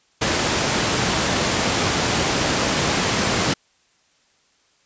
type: high-pass noise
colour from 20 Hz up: pink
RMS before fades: -20 dBFS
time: 0.21-3.54 s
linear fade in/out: 10 ms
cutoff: 100 Hz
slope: 12 dB/octave
effects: white hiss -61 dBFS RMS until 4.85 s + resampled to 16000 Hz